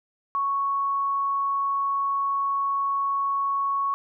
sine tone, 1108.7 Hz, C#6, in tune, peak -22 dBFS, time 0.35-3.94 s, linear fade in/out 0 ms, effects none

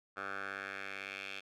10% pulse tone with band-pass filter sweep, 98 Hz, G2, in tune, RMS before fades -43 dBFS, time 0.16-1.41 s, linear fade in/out 20 ms, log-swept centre 1300 to 2800 Hz, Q 2.8, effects none

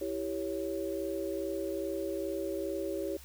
sine chord, C# diminished, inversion first, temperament equal, 329.6 / 392 / 554.4 Hz, E4 / G4 / C#5, 0 / 0 / 0 cents, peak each -37 / -36 / -37 dBFS, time 0.01-3.17 s, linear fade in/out 5 ms, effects added 68 Hz sine -52 dBFS peak until 3.24 s + white hiss -54 dBFS RMS until 3.24 s

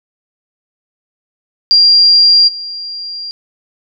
sine tone with level steps, 4771 Hz, D8, 26 cents sharp, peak -4 / -21 dBFS, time 1.71-3.31 s, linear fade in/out 0 ms, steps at 2.47 s, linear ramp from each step 20 ms, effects none

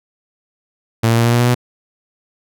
sawtooth tone with pitch steps, 113.9 / 115.36 / 116.83 / 118.33 / 119.84 / 121.37 / 122.92 Hz, A#2 / A#2 / A#2 / A#2 / A#2 / B2 / B2, -40 / -18 / +4 / +26 / +48 / -30 / -8 cents, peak -7 dBFS, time 1.03-1.548 s, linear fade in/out 10 ms, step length 74 ms, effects none

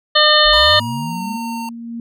harmonic tone, 605 Hz, D#5, 49 cents flat, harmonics 1 / 2 / 3 / 5 / 6 / 7, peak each -16 / -16 / -16 / -16 / -16 / -16 dBFS, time 0.15-0.8 s, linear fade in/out 10 ms
sine linear sweep, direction up, 32.61 to 217.9 Hz, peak -24 dBFS, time 0.44-1.37 s, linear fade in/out 20 ms
square tone with pitch glide, 978 to 912.5 Hz, B5 to A#5, -17 to -37 cents, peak -26 dBFS, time 0.53-1.69 s, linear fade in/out 2 ms, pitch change -120 cents, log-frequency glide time 0.64-1.23 s
sine tone with tremolo, 232.8 Hz, A#3, 2 cents flat, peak -23 dBFS, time 0.8-2 s, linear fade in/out 2 ms, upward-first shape sine, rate 1.8 Hz, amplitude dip 45%
effects none

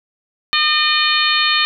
harmonic tone, 608 Hz, D#5, 40 cents flat, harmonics 2 / 3 / 4 / 5 / 6 / 7, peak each -20 / -20 / -20 / -20 / -20 / -20 dBFS, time 0.53-1.65 s, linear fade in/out 0 ms, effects none

